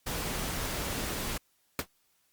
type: noise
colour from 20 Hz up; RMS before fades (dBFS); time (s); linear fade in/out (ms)
pink; -34; 0.06-1.38; 10
type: noise with exponential decay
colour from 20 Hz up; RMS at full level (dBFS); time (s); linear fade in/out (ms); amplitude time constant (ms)
pink; -26; 1.79-1.87; 1; 16
effects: white hiss -71 dBFS RMS until 2.32 s + Opus 48 kbps